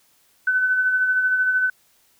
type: tone with tremolo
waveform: sine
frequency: 1510 Hz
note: F#6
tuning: 35 cents sharp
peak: -15 dBFS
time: 0.47-1.7 s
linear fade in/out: 5 ms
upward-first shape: sine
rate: 13 Hz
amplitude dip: 40%
effects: white hiss -60 dBFS RMS until 2.19 s